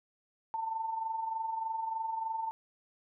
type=tone with amplitude modulation; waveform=sine; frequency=895 Hz; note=A5; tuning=29 cents sharp; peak=-30 dBFS; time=0.54-2.51 s; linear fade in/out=0 ms; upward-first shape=sine; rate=23.3 Hz; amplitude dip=55%; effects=none